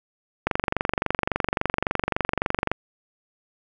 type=click train; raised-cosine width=0.5 ms; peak=-6 dBFS; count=54; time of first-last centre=0.47-2.716 s; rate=23.6 Hz; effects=none